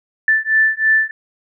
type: beating tone pair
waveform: sine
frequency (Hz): 1760 / 1763.1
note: A6 / A6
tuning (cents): 0 / +3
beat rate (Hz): 3.1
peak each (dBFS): -15 / -15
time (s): 0.28-1.11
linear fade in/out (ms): 2
effects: none